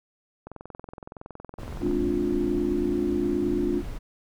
click train, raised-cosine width 1 ms, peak -25 dBFS, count 32, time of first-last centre 0.47-1.912 s, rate 21.5 Hz
brown noise, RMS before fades -35 dBFS, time 1.58-3.99 s, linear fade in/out 20 ms
sine chord, D half-diminished seventh, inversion second, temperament just, 211.4 / 264.3 / 293.7 / 352.4 Hz, Ab3 / C4 / D4 / F4, +31 / +18 / 0 / +16 cents, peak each -31 / -32 / -27 / -26 dBFS, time 1.8-3.83 s, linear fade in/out 50 ms
effects none

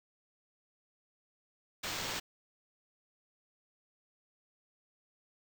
white noise with sample-and-hold, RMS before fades -38 dBFS, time 1.83-2.2 s, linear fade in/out 10 ms, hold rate 11025 Hz, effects none

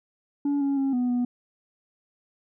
sine tone with pitch steps, 285.2 / 278.3 / 271.8 / 247.4 / 244.9 Hz, C#4 / C#4 / C#4 / B3 / B3, +49 / +7 / -34 / +3 / -14 cents, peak -19 dBFS, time 0.45-1.25 s, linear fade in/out 5 ms, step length 160 ms, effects tanh soft clip ceiling -21 dBFS

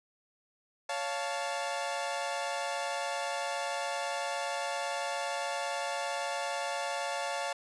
sawtooth chord, Db augmented, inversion none, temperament equal with one note detuned, 560.8 / 698.5 / 880 Hz, Db5 / F5 / A5, +20 / 0 / 0 cents, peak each -33 dBFS, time 0.89-7.53 s, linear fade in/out 5 ms, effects resampled to 22050 Hz

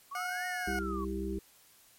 sine linear two-way sweep, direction up then down, 1084 to 1864.7 to 1084 Hz, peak -38 dBFS, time 0.11-1.05 s, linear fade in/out 10 ms, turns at 0.46 s
20% pulse tone, 726 Hz, F#5, 33 cents flat, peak -30 dBFS, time 0.15-0.79 s, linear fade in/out 2 ms
harmonic tone, 65.41 Hz, C2, in tune, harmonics 1 / 3 / 5 / 6, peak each -38 / -38 / -38 / -38 dBFS, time 0.67-1.39 s, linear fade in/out 5 ms
effects white hiss -61 dBFS RMS until 1.98 s + MP3 64 kbps

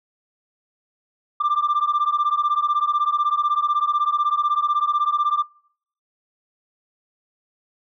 sine beating tone pair, 1179 / 1195 Hz, D6 / D6, +6 / +30 cents, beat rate 16 Hz, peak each -19 dBFS, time 1.4-5.43 s, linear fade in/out 10 ms, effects noise-tail reverb RT60 0.6 s tail -24 dB re dry + tanh soft clip ceiling -14 dBFS

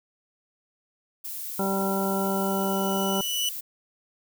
violet noise, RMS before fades -35 dBFS, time 1.24-3.61 s, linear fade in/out 10 ms
harmonic tone, 194.6 Hz, G3, 12 cents flat, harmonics 1 / 2 / 3 / 4 / 5 / 7, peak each -27 / -30 / -32 / -33 / -34 / -35 dBFS, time 1.59-3.21 s, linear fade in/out 2 ms
sawtooth tone with exponential growth, 2960 Hz, F#7, in tune, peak -20 dBFS, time 1.74-3.49 s, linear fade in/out 2 ms, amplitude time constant 380 ms
effects none

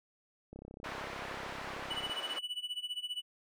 click train, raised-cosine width 2 ms, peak -34 dBFS, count 53, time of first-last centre 0.53-2.096 s, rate 33.2 Hz
white band-pass noise, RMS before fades -43 dBFS, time 0.84-2.39 s, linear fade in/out 5 ms, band 420 to 1700 Hz, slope 12 dB/octave
triangle tone with tremolo, 2960 Hz, F#7, in tune, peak -32 dBFS, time 1.9-3.22 s, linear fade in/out 10 ms, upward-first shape sine, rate 15 Hz, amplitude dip 90%
effects none

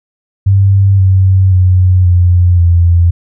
sine tone with pitch steps, 98 / 94.83 / 91.75 / 88.78 / 85.91 Hz, G2 / F#2 / F#2 / F2 / F2, 0 / +43 / -14 / +29 / -28 cents, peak -4 dBFS, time 0.46-3.11 s, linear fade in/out 10 ms, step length 530 ms, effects none

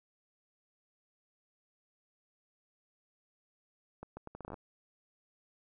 accelerating click train, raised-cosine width 1 ms, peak -30 dBFS, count 11, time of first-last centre 4.03-4.542 s, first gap 140 ms, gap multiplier 0.74, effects none

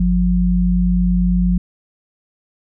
sine tone pair together, 50.1 / 178.8 Hz, G1 / F3, +38 / +41 cents, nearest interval octave + minor seventh, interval 2203 cents, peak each -16 / -14 dBFS, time 0-1.58 s, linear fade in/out 5 ms, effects none

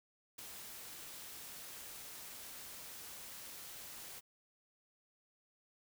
white noise with ADSR envelope, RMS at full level -45 dBFS, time 0.38-4.21 s, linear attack 11 ms, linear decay 3 ms, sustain -5 dB, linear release 26 ms, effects none

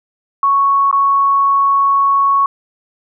sine tone with dropouts, 1108.7 Hz, C#6, in tune, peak -9 dBFS, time 0.43-2.46 s, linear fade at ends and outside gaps 2 ms, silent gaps 0.913-0.927 s, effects none

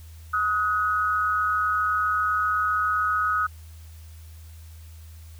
sine tone pair together, 1264 / 1471.5 Hz, D#6 / F#6, +27 / -10 cents, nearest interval minor third, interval 263 cents, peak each -22 / -26 dBFS, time 0.33-3.47 s, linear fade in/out 10 ms, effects added 80 Hz sine -41 dBFS peak until 5.39 s + white hiss -55 dBFS RMS until 5.39 s

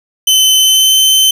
sawtooth tone with pitch glide, 3051 to 3076 Hz, G7 to G7, -48 to -33 cents, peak -3 dBFS, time 0.27-1.31 s, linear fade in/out 5 ms, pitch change +15 cents, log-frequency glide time 0.58-0.97 s, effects none

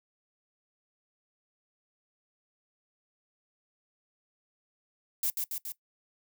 violet noise with echo, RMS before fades -29 dBFS, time 5.23-5.3 s, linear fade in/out 2 ms, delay 140 ms, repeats 3, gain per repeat -3 dB, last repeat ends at 5.72 s, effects noise-tail reverb RT60 0.1 s tail -18 dB re dry

